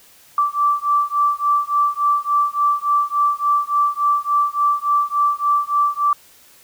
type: beating tone pair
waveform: sine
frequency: 1164 / 1167.5 Hz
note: D6 / D6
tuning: -16 / -11 cents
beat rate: 3.5 Hz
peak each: -18 dBFS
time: 0.38-6.13 s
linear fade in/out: 2 ms
effects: white hiss -49 dBFS RMS until 6.63 s